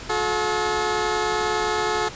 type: tone pair together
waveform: 15% pulse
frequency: 360.4 / 430 Hz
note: F#4 / A4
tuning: -45 / -40 cents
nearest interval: minor third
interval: 305 cents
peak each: -20 / -16 dBFS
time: 0.09-2.09 s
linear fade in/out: 10 ms
effects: pink hiss -37 dBFS RMS until 2.15 s + resampled to 16000 Hz